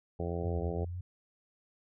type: harmonic tone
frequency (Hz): 85.7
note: F2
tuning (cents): -32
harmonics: 1 / 2 / 3 / 4 / 5 / 6 / 7 / 8 / 9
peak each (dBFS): -36 / -39 / -47 / -42 / -39 / -43 / -45 / -46 / -47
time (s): 0.19-0.85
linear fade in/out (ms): 10
type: linear two-way sweep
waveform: sine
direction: down then up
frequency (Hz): 103.83 to 73.3 to 92.1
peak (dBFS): -36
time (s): 0.43-1.01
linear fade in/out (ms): 5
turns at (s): 0.58
effects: none